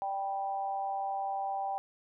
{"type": "tone with amplitude modulation", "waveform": "sine", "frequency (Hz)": 784, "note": "G5", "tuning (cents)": 0, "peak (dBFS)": -28, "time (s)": [0.02, 1.78], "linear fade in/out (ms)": 0, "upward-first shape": "sine", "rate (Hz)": 195, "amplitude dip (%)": 70, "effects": []}